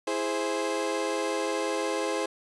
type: chord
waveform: 30% pulse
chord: E augmented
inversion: none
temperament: equal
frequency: 329.6 / 415.3 / 523.3 Hz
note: E4 / G#4 / B#4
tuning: 0 / 0 / 0 cents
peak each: -30 / -29 / -28 dBFS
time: 0.07-2.26 s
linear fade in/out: 5 ms
effects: resampled to 24000 Hz